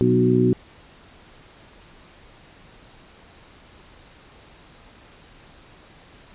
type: harmonic tone with a mistuned harmonic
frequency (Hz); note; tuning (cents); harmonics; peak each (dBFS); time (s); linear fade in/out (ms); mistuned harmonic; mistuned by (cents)
61.74; B1; 0; 2 / 3 / 4 / 5 / 6; -21 / -23 / -20 / -25 / -19; 0.01-0.53; 0; 4; +20
effects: pink hiss -49 dBFS RMS until 6.34 s + resampled to 8000 Hz